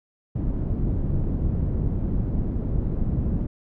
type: low-pass noise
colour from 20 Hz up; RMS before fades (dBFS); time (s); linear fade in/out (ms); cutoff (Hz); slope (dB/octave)
pink; -24; 0.35-3.47; 10; 230; 12
effects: none